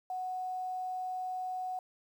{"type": "tone with quantisation", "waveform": "sine", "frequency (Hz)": 740, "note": "F#5", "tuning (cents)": 0, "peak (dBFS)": -34, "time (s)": [0.1, 1.79], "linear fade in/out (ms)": 2, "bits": 10, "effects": []}